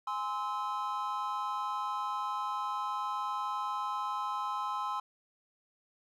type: chord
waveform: triangle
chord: Ab augmented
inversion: none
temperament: just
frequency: 830.6 / 1038.3 / 1297.8 Hz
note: Ab5 / C6 / E6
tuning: 0 / -14 / -27 cents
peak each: -37 / -33 / -36 dBFS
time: 0.07-5 s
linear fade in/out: 5 ms
effects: none